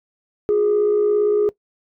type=tone pair together; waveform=sine; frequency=358.9 / 416.5 Hz; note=F4 / G#4; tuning=+47 / +5 cents; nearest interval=minor third; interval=258 cents; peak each=-22 / -13 dBFS; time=0.49-1.49 s; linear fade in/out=0 ms; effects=noise-tail reverb RT60 0.1 s tail -20 dB re dry + tanh soft clip ceiling -11 dBFS